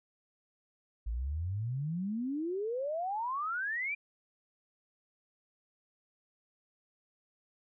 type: exponential sweep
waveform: sine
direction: up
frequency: 52.4 to 2412 Hz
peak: -32 dBFS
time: 1.06-3.95 s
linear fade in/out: 10 ms
effects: none